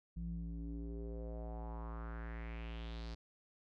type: tone with low-pass filter sweep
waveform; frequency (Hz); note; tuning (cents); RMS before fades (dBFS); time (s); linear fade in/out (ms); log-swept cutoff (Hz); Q
square; 56.8; A#1; -44; -44; 0.16-3.15; 10; 150 to 4800; 3.5
effects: none